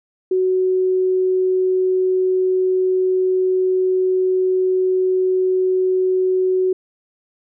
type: tone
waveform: sine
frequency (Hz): 372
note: F#4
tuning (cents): +9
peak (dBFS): -14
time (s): 0.31-6.73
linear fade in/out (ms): 5
effects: none